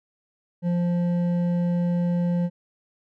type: tone with hard clipping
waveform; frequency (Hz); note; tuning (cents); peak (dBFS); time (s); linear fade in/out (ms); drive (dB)
sine; 174.61; F3; 0; -22; 0.62-2.5; 50; 7
effects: none